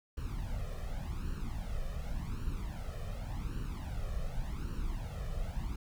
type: noise with flanger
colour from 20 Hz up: brown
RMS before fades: -37 dBFS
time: 0.17-5.76 s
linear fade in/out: 5 ms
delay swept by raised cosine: 0.7 to 1.67 ms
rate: 0.88 Hz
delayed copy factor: +0.8
effects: none